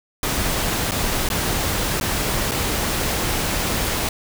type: noise with dropouts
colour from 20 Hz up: pink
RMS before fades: -22 dBFS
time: 0.23-4.09 s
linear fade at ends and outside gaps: 2 ms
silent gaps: 0.911-0.918 / 1.289-1.301 / 2-2.01 / 2.512-2.517 s
effects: none